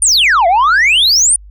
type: exponential two-way sweep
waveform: sine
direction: down then up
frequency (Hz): 9720 to 659.3 to 9720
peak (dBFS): -4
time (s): 0.02-1.36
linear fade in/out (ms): 2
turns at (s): 0.47
effects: tanh soft clip ceiling -6 dBFS + added 50 Hz sine -33 dBFS peak until 1.5 s